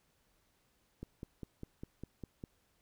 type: click train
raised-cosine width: 3 ms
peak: -30 dBFS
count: 8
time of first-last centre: 1.03-2.438 s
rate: 4.97 Hz
effects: pink hiss -74 dBFS RMS until 2.81 s